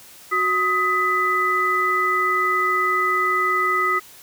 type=tone cluster; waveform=sine; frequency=369.6 / 1257 / 1992 Hz; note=F#4 / D#6 / B6; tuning=-2 / +17 / +14 cents; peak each=-27 / -19 / -22 dBFS; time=0.31-4 s; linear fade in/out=20 ms; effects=white hiss -45 dBFS RMS until 4.22 s